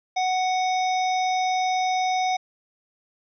harmonic tone, 742 Hz, F#5, 5 cents sharp, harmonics 1 / 3 / 5 / 7 / 8, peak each -21 / -31 / -35 / -38 / -39 dBFS, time 0.16-2.37 s, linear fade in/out 10 ms, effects none

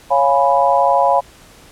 sine chord, C# dominant seventh, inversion none, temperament equal, 554.4 / 698.5 / 830.6 / 987.8 Hz, C#5 / E#5 / G#5 / B5, 0 / 0 / 0 / 0 cents, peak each -16 dBFS, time 0.1-1.21 s, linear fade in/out 20 ms, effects pink hiss -44 dBFS RMS until 1.71 s + low-pass 12000 Hz 12 dB/octave

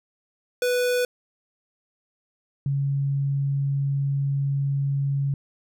square / sine tone pair in turn, 493.9 / 139.24 Hz, B4 / C#3, 0 / +8 cents, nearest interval octave + minor seventh, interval 2192 cents, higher first, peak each -21 dBFS, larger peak neither, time 0.62-1.05 / 2.66-5.34 s, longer second, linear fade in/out 2 ms, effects none

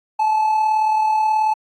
triangle tone with amplitude modulation, 866 Hz, A5, 28 cents flat, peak -10 dBFS, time 0.19-1.54 s, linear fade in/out 10 ms, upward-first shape sine, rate 38.5 Hz, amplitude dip 45%, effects tanh soft clip ceiling -7 dBFS + AAC 64 kbps

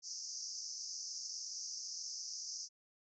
white band-pass noise, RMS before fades -45 dBFS, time 0.02-2.69 s, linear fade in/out 50 ms, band 4900 to 6400 Hz, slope 96 dB/octave, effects none

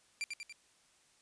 sawtooth tone with echo, 2365 Hz, D7, 12 cents sharp, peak -31 dBFS, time 0.21-0.24 s, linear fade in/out 0 ms, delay 95 ms, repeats 3, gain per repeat -4 dB, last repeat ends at 0.525 s, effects white hiss -68 dBFS RMS until 1.21 s + resampled to 22050 Hz

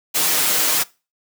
white noise with comb filter, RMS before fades -18 dBFS, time 0.14-0.84 s, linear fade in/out 20 ms, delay 6.5 ms, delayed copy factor +0.7, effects noise-tail reverb RT60 0.3 s tail -22 dB re dry + high-pass 200 Hz 12 dB/octave

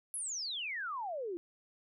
sine exponential sweep, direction down, 11270 to 329.6 Hz, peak -36 dBFS, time 0.14-1.37 s, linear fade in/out 0 ms, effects none

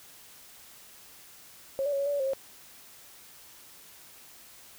sine tone with pitch steps, 543 / 578 / 554 / 559 / 576 / 570 / 533 / 541 Hz, C#5 / D5 / C#5 / C#5 / D5 / C#5 / C5 / C#5, -36 / -28 / -1 / +14 / -34 / +48 / +32 / -42 cents, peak -26 dBFS, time 1.79-2.334 s, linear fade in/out 0 ms, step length 68 ms, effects white hiss -52 dBFS RMS until 4.78 s

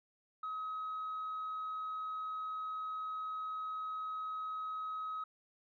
sine tone, 1272 Hz, D#6, 38 cents sharp, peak -36 dBFS, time 0.43-5.24 s, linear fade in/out 5 ms, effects tanh soft clip ceiling -35 dBFS

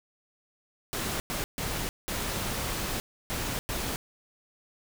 pink noise bursts at uneven times, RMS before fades -32 dBFS, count 6, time 0.93-1.2 / 1.3-1.44 / 1.58-1.89 / 2.08-3 / 3.3-3.59 / 3.69-3.96 s, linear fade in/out 0 ms, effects none

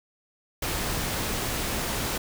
pink noise, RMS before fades -29 dBFS, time 0.62-2.18 s, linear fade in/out 5 ms, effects none

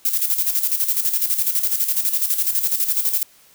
violet noise with tremolo, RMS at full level -18 dBFS, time 0.05-3.23 s, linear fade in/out 2 ms, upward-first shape square, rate 12 Hz, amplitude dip 60%, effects white hiss -52 dBFS RMS until 3.54 s

